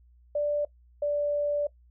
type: tone pair in turn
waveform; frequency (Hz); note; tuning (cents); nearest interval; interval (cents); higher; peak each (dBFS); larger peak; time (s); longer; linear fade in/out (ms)
sine; 587.3 / 583.9; D5 / D5; 0 / -10; unison; 10; first; -24; neither; 0.35-0.65 / 1.02-1.67; second; 5
effects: noise-tail reverb RT60 0.1 s tail -20 dB re dry + added 60 Hz sine -55 dBFS peak until 1.9 s